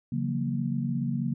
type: chord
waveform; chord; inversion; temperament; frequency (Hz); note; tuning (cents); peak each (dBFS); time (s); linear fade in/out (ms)
sine; F# dominant seventh; second; equal with one note detuned; 138.59 / 168.47 / 185 / 233.1; C#3 / E3 / F#3 / A#3; 0 / +38 / 0 / 0; -30 / -35 / -34 / -30; 0.12-1.34; 5
effects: none